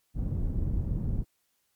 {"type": "low-pass noise", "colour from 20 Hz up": "pink", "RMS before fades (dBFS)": -29, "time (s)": [0.14, 1.25], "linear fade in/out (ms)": 50, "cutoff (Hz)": 160, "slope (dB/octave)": 12, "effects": ["white hiss -74 dBFS RMS until 1.75 s", "MP3 96 kbps"]}